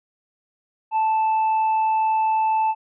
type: tone with tanh clipping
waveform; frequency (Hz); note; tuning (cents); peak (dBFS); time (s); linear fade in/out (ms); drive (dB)
sine; 878; A5; -4; -18; 0.91-2.75; 50; 3
effects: resampled to 8000 Hz